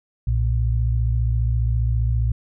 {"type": "tone pair together", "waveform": "sine", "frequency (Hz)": [60.5, 115.37], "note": ["B1", "A#2"], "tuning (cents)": [-35, -17], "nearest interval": "major seventh", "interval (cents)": 1118, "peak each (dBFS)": [-19, -21], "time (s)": [0.27, 2.32], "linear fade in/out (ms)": 5, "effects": []}